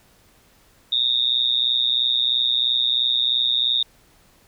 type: tone with amplitude modulation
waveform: sine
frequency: 3673 Hz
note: A#7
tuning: 26 cents flat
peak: -13 dBFS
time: 0.92-3.83 s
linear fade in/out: 5 ms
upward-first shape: sine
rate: 123 Hz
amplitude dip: 100%
effects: pink hiss -56 dBFS RMS until 4.47 s